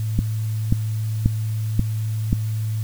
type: click train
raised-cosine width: 5 ms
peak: -4 dBFS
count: 5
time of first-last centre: 0.19-2.329 s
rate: 1.87 Hz
effects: added 109 Hz sine -21 dBFS peak until 2.83 s + white hiss -44 dBFS RMS until 2.83 s